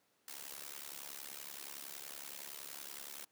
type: noise with amplitude modulation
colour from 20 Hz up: white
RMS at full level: -44 dBFS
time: 0.28-3.25 s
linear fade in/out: 2 ms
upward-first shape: sine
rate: 70.7 Hz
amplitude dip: 95%
effects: pink hiss -75 dBFS RMS until 3.31 s + high-pass 200 Hz 12 dB/octave